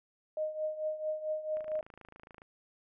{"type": "tone with tremolo", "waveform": "sine", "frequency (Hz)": 619, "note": "D#5", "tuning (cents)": -9, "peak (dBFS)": -29, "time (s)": [0.37, 1.81], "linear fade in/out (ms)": 2, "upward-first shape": "triangle", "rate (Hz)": 4.5, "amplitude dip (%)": 80}
{"type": "click train", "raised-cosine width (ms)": 0.5, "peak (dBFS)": -36, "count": 24, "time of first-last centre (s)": [1.57, 2.419], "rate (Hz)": 27.1}
{"effects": []}